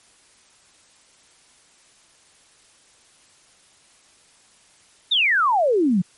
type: exponential sweep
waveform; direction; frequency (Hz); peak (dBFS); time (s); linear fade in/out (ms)
sine; down; 3800 to 168.6; -15; 5.11-6.02; 10
effects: white hiss -55 dBFS RMS until 6.17 s + MP3 48 kbps